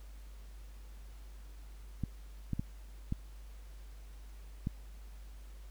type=clicks; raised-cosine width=5 ms; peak=-21 dBFS; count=5; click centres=2.037 / 2.533 / 2.595 / 3.124 / 4.671 s; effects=added 50 Hz sine -47 dBFS peak until 5.7 s + pink hiss -63 dBFS RMS until 5.7 s